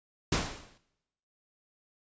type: noise with exponential decay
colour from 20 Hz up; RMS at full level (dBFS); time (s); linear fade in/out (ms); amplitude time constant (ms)
pink; -25; 0.32-0.78; 5; 100
effects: noise-tail reverb RT60 0.9 s tail -20 dB re dry + resampled to 16000 Hz